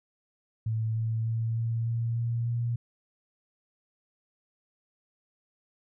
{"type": "tone with pitch steps", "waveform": "sine", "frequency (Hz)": [111.2, 112.36, 113.54, 114.72, 115.92, 117.13, 118.36], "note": ["A2", "A2", "A#2", "A#2", "A#2", "A#2", "A#2"], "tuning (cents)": [19, 37, -45, -27, -9, 9, 27], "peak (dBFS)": -26, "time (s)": [0.66, 2.76], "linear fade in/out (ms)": 5, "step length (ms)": 300, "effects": []}